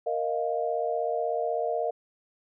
sine chord, Bb suspended fourth, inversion none, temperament equal, 466.2 / 622.3 / 698.5 Hz, Bb4 / Eb5 / F5, 0 / 0 / 0 cents, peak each -30 / -30 / -30 dBFS, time 0.06-1.91 s, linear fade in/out 10 ms, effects none

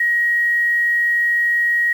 sine tone with quantisation, 1893 Hz, A#6, 26 cents sharp, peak -14 dBFS, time 0-1.93 s, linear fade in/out 5 ms, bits 7, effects none

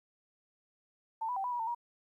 sine tone with pitch steps, 894 / 987 / 777 / 988 / 965 / 899 / 952 Hz, A5 / B5 / G5 / B5 / B5 / A5 / A#5, +27 / -1 / -16 / 0 / -40 / +37 / +36 cents, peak -32 dBFS, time 1.21-1.749 s, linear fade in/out 10 ms, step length 77 ms, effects 12-bit

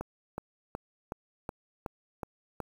click train, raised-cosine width 1 ms, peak -21 dBFS, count 8, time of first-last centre 0.01-2.603 s, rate 2.7 Hz, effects 8-bit

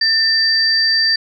sine tone pair together, 1797 / 4664 Hz, A6 / D8, +36 / -13 cents, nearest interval octave + perfect fourth, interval 1651 cents, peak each -17 / -13 dBFS, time 0.01-1.16 s, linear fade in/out 5 ms, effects none

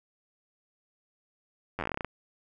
slowing click train, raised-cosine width 0.5 ms, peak -17 dBFS, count 13, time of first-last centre 1.79-2.047 s, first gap 10 ms, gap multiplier 1.13, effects none

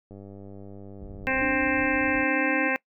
click train, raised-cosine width 2 ms, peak -31 dBFS, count 142, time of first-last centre 0.11-1.531 s, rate 99.2 Hz
pink low-pass noise, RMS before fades -42 dBFS, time 1-2.24 s, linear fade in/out 10 ms, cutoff 120 Hz, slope 12 dB/octave
harmonic tone, 263.2 Hz, C4, 10 cents sharp, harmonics 1 / 2 / 3 / 4 / 6 / 7 / 8 / 9 / 10, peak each -31 / -30 / -33 / -35 / -30 / -31 / -32 / -35 / -31 dBFS, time 1.27-2.76 s, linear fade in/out 0 ms
sine tone with pitch glide, 293.7 to 301.3 Hz, D4 to D4, 0 to +44 cents, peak -27 dBFS, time 1.41-2.69 s, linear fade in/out 10 ms, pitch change +44 cents, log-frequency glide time 1.53-2.58 s
effects noise-tail reverb RT60 0.1 s tail -23 dB re dry

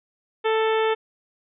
harmonic tone, 441.4 Hz, A4, 5 cents sharp, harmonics 1 / 2 / 3 / 4 / 5 / 6 / 7 / 8, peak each -20 / -26 / -30 / -32 / -34 / -36 / -37 / -38 dBFS, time 0.44-0.95 s, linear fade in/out 20 ms, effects none

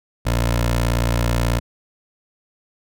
15% pulse tone with notch filter, 58.4 Hz, A#1, 4 cents sharp, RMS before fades -19 dBFS, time 0.25-1.6 s, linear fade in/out 20 ms, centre 200 Hz, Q 1.7, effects none

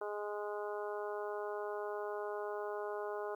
harmonic tone, 207.7 Hz, G#3, in tune, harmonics 2 / 3 / 4 / 5 / 6 / 7, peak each -40 / -44 / -46 / -48 / -50 / -51 dBFS, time 0.01-3.35 s, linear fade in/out 5 ms, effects 12-bit

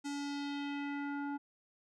square tone with low-pass filter sweep, 284.9 Hz, C#4, 48 cents sharp, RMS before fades -39 dBFS, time 0.04-1.38 s, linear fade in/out 20 ms, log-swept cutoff 7600 to 1100 Hz, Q 2, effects none

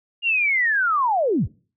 sine linear sweep, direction down, 2844 to 41.2 Hz, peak -17 dBFS, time 0.22-1.48 s, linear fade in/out 50 ms, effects noise-tail reverb RT60 0.4 s tail -23 dB re dry

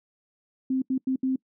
sine tone bursts at uneven times, 261.6 Hz, C4, in tune, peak -22 dBFS, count 4, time 0.7-0.82 / 0.9-0.98 / 1.07-1.16 / 1.23-1.36 s, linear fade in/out 5 ms, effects noise-tail reverb RT60 0.1 s tail -24 dB re dry

